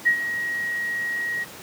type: tone with ADSR envelope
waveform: sine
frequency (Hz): 1895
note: A#6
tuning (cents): +28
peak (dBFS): -13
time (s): 0.05-1.45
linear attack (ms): 22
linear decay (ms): 86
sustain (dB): -11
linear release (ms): 25
effects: pink hiss -40 dBFS RMS until 1.62 s + high-pass 150 Hz 12 dB/octave